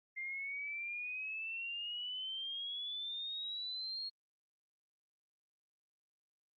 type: exponential sweep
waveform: sine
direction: up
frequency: 2093 to 4301 Hz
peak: -39 dBFS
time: 0.16-4.1 s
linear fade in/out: 20 ms
effects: Opus 48 kbps